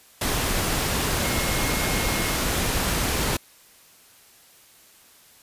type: tone in noise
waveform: sine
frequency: 2153 Hz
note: C7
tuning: 49 cents sharp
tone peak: -33 dBFS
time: 1.24-2.36 s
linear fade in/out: 5 ms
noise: pink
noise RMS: -24 dBFS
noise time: 0.21-3.37 s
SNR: -12 dB
effects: white hiss -53 dBFS RMS until 5.42 s + resampled to 32000 Hz